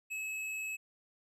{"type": "tone", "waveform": "square", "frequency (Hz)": 2582, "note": "E7", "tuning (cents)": -37, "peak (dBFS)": -37, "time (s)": [0.1, 0.77], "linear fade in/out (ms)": 20, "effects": ["low-pass 12000 Hz 12 dB/octave"]}